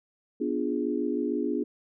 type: chord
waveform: sine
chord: B diminished seventh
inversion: none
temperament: equal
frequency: 246.9 / 293.7 / 349.2 / 415.3 Hz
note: B3 / D4 / F4 / Ab4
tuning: 0 / 0 / 0 / 0 cents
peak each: -31 / -30 / -32 / -32 dBFS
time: 0.4-1.64 s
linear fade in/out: 10 ms
effects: none